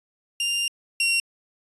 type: tone pair in turn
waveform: sawtooth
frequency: 2794 / 2746 Hz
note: F7 / F7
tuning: 0 / -30 cents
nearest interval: unison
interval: 30 cents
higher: first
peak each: -19 / -16 dBFS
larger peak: second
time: 0.4-0.68 / 1-1.2 s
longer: first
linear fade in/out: 2 ms
effects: resampled to 24000 Hz